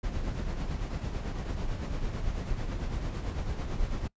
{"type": "noise with tremolo", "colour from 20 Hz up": "brown", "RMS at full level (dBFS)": -30, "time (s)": [0.03, 4.08], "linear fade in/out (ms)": 10, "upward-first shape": "triangle", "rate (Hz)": 9, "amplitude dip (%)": 55, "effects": ["noise-tail reverb RT60 0.1 s tail -23 dB re dry", "resampled to 16000 Hz"]}